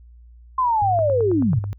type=linear sweep; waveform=sine; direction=down; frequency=1053 to 97.5 Hz; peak=-16 dBFS; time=0.58-1.59 s; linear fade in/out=5 ms
type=tone with vibrato; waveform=sine; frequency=102.4 Hz; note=G#2; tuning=24 cents flat; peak=-24 dBFS; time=0.82-1.73 s; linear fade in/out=0 ms; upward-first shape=sine; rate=2.1 Hz; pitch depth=31 cents each way
type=click train; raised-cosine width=1 ms; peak=-21 dBFS; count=7; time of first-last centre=0.99-1.641 s; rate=9.22 Hz
effects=added 59 Hz sine -43 dBFS peak until 1.78 s